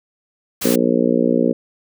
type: noise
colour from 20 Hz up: white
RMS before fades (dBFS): -24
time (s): 0.61-0.76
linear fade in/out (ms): 10
type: harmonic tone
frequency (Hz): 59.7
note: A#1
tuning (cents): +42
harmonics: 3 / 4 / 5 / 6 / 7 / 8 / 9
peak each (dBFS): -24 / -18 / -20 / -24 / -22 / -21 / -23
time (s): 0.64-1.53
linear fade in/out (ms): 10
effects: none